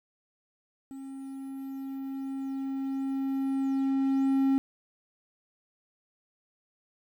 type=tone with level ramp; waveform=triangle; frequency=270 Hz; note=C#4; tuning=45 cents flat; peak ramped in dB=-37 to -19 dBFS; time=0.91-4.58 s; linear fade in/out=0 ms; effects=10-bit